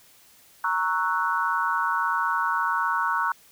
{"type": "chord", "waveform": "sine", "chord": "F# dominant seventh", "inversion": "first", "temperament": "equal", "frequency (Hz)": [932.3, 1108.7, 1318.5, 1480], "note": ["A#5", "C#6", "E6", "F#6"], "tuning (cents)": [0, 0, 0, 0], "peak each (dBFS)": [-27, -27, -29, -27], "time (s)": [0.64, 3.32], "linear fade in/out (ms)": 2, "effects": ["white hiss -55 dBFS RMS until 3.51 s"]}